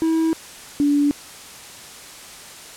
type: tone pair in turn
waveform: triangle / sine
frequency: 323.7 / 288.4 Hz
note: E4 / D4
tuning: -31 / -31 cents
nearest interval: major second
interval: 200 cents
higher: first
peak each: -14 dBFS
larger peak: neither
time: 0.02-0.33 / 0.8-1.11 s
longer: neither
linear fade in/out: 0 ms
effects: white hiss -39 dBFS RMS until 2.76 s + low-pass 10000 Hz 12 dB/octave